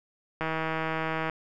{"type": "click train", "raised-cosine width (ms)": 0.5, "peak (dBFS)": -15, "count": 143, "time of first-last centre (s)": [0.41, 1.297], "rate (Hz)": 160, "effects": []}